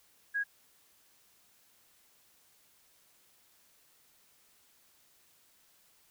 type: tone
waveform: sine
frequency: 1648 Hz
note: G#6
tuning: 14 cents flat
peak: -29 dBFS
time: 0.34-0.44 s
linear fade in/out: 20 ms
effects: white hiss -66 dBFS RMS until 6.1 s